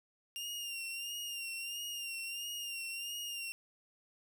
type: tone with vibrato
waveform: sawtooth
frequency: 2794 Hz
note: F7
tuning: in tune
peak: -36 dBFS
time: 0.36-3.52 s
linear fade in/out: 0 ms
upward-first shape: sine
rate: 1.5 Hz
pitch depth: 48 cents each way
effects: none